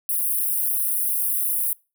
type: high-pass noise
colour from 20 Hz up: white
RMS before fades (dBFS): -23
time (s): 0.09-1.73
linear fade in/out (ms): 2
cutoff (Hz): 9300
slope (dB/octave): 96
effects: noise-tail reverb RT60 0.3 s tail -25 dB re dry